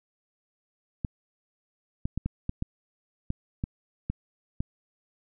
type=clicks; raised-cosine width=5 ms; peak=-16 dBFS; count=10; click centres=1.048 / 2.055 / 2.176 / 2.26 / 2.494 / 2.624 / 3.304 / 3.639 / 4.1 / 4.605 s; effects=none

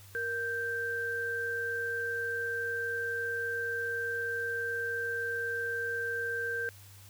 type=tone pair together; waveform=sine; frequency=467.4 / 1568 Hz; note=A#4 / G6; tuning=+5 / 0 cents; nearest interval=octave + major sixth; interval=2095 cents; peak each=-37 / -32 dBFS; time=0.15-6.69 s; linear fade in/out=0 ms; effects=added 98 Hz sine -52 dBFS peak until 7.09 s + white hiss -56 dBFS RMS until 7.09 s

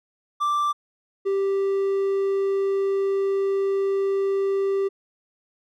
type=tone pair in turn; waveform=triangle; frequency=1174.7 / 392 Hz; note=D6 / G4; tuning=0 / 0 cents; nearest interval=octave + perfect fifth; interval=1900 cents; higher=first; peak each=-18 dBFS; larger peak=neither; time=0.4-0.73 / 1.25-4.89 s; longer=second; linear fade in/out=20 ms; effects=none

